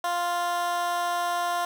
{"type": "tone with high-pass filter", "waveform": "15% pulse", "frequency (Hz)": 349.3, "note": "F4", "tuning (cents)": 0, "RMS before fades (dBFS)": -27, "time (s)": [0.04, 1.65], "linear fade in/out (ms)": 2, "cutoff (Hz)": 770, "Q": 2.2, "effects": []}